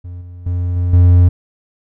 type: tone with level steps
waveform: triangle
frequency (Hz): 88.6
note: F2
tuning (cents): +25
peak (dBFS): -24 / -28 / -13 / -11 / -3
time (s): 0.04-1.29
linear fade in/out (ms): 10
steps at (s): 0.21 / 0.46 / 0.76 / 0.93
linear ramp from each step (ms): 5
effects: none